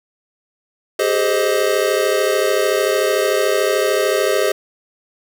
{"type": "chord", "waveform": "square", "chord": "Ab major seventh", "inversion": "third", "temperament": "equal with one note detuned", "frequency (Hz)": [392, 425.5, 523.3, 622.3], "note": ["G4", "Ab4", "C5", "Eb5"], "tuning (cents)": [0, 42, 0, 0], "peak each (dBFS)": -21, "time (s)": [0.99, 4.52], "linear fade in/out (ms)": 5, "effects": []}